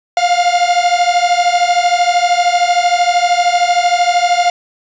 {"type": "beating tone pair", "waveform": "45% pulse", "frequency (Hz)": [698.5, 711.5], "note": ["F5", "F5"], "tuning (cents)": [0, 32], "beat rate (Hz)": 13, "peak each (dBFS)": -13, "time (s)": [0.17, 4.5], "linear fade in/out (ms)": 2, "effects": ["resampled to 16000 Hz", "7-bit"]}